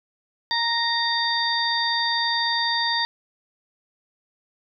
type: harmonic tone with a mistuned harmonic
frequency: 932 Hz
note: A#5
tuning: 1 cent flat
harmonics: 1 / 2 / 4 / 5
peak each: -26 / -26 / -26 / -26 dBFS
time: 0.51-3.05 s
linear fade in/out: 0 ms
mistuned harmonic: 4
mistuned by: -37 cents
effects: none